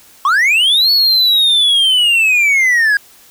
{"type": "linear two-way sweep", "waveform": "triangle", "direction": "up then down", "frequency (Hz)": [1046.5, 4435, 1619], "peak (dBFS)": -7, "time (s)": [0.25, 2.97], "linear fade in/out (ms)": 2, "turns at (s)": 0.91, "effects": ["white hiss -44 dBFS RMS until 3.3 s"]}